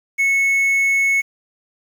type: tone with quantisation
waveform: triangle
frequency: 2200 Hz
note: C#7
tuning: 14 cents flat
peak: -12 dBFS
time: 0.18-1.22 s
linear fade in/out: 20 ms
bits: 7
effects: none